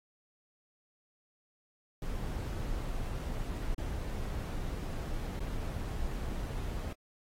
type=noise with dropouts; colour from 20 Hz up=brown; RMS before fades=-36 dBFS; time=2.02-6.93 s; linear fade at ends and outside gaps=2 ms; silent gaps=3.746-3.78 / 5.395-5.403 s; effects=AAC 48 kbps